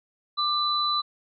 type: tone pair together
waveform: sine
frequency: 1188 / 3989 Hz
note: D6 / B7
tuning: +20 / +17 cents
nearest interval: octave + major sixth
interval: 2097 cents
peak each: -25 dBFS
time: 0.37-1.02 s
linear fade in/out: 20 ms
effects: none